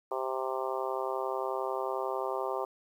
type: harmonic tone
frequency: 131.2 Hz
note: C3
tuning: 5 cents sharp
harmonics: 3 / 4 / 5 / 6 / 7 / 8 / 9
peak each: -36 / -37 / -38 / -39 / -39 / -40 / -41 dBFS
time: 0.11-2.65 s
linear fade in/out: 5 ms
effects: 10-bit